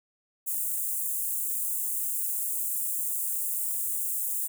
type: high-pass noise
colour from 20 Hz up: white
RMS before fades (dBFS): -30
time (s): 0.46-4.48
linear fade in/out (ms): 20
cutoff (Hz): 7600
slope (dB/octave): 48
effects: none